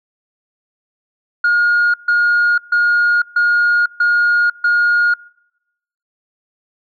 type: tone bursts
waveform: sine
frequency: 1429 Hz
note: F6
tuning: 39 cents sharp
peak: -8 dBFS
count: 6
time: 1.44-5.14 s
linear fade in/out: 5 ms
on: 500 ms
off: 140 ms
effects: noise-tail reverb RT60 0.9 s tail -26 dB re dry + tanh soft clip ceiling -8 dBFS